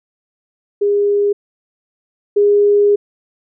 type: tone pair in turn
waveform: sine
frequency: 407.6 / 409.7 Hz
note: G#4 / G#4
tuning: -32 / -24 cents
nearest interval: unison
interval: 8 cents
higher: second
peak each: -11 / -8 dBFS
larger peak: second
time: 0.81-1.33 / 2.36-2.96 s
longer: second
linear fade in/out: 10 ms
effects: none